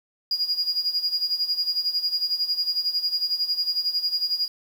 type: tone with tremolo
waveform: triangle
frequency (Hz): 4864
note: D#8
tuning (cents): -40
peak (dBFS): -17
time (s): 0.31-4.48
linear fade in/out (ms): 2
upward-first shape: sine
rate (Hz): 11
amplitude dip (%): 80
effects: tanh soft clip ceiling -16 dBFS + 8-bit